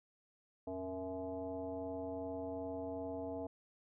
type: tone with frequency modulation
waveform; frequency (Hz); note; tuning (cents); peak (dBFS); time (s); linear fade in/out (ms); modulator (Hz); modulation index
sine; 466.2; A#4; 0; -39; 0.67-3.47; 5; 191; 1.5
effects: none